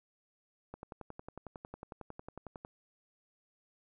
click train, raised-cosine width 1 ms, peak -30 dBFS, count 22, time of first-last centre 0.74-2.649 s, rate 11 Hz, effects none

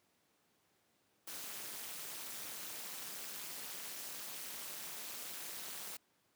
white noise with amplitude modulation, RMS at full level -42 dBFS, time 1.27-5.97 s, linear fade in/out 5 ms, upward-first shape sine, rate 214 Hz, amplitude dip 90%, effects pink hiss -75 dBFS RMS until 6.35 s + high-pass 150 Hz 12 dB/octave

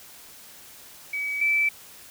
sine tone pair in turn, 2277 / 2319 Hz, C#7 / D7, +46 / -22 cents, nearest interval unison, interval 32 cents, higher second, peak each -26 / -19 dBFS, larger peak second, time 1.13-1.41 / 1.41-1.69 s, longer neither, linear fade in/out 5 ms, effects white hiss -47 dBFS RMS until 2.1 s

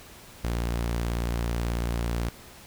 sawtooth tone, 58.27 Hz, A#1, in tune, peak -22 dBFS, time 0.44-2.29 s, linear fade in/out 5 ms, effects pink hiss -48 dBFS RMS until 2.66 s

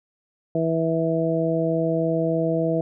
harmonic tone, 163.3 Hz, E3, 16 cents flat, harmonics 1 / 2 / 3 / 4, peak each -25 / -25 / -25 / -25 dBFS, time 0.55-2.81 s, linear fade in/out 2 ms, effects none

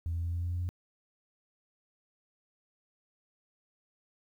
sine tone with pitch steps, 83.6 / 84.42 / 85.26 / 86.1 / 86.95 / 87.81 / 88.67 Hz, E2 / E2 / F2 / F2 / F2 / F2 / F2, +25 / +42 / -41 / -24 / -7 / +10 / +27 cents, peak -29 dBFS, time 0.06-0.69 s, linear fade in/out 0 ms, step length 90 ms, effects tanh soft clip ceiling -27 dBFS + 11-bit

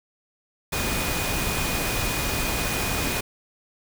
sine tone in noise, 2468 Hz, D#7, 15 cents flat, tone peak -33 dBFS, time 0.72-3.21 s, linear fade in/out 10 ms, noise pink, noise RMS -26 dBFS, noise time 0.72-3.21 s, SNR -10 dB, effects none

